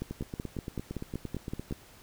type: two click trains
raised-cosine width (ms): 3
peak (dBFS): -21 / -23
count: 10 / 15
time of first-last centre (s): 0.02-1.725 / 0.11-1.71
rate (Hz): 5.28 / 8.75
effects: pink hiss -55 dBFS RMS until 2.02 s